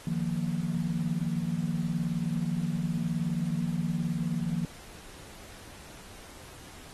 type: chord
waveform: sine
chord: Eb suspended second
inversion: none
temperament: equal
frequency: 155.56 / 174.61 / 233.1 Hz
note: Eb3 / F3 / Bb3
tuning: 0 / 0 / 0 cents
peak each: -32 / -30 / -34 dBFS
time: 0.07-4.65 s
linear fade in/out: 2 ms
effects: pink hiss -49 dBFS RMS until 6.93 s + AAC 32 kbps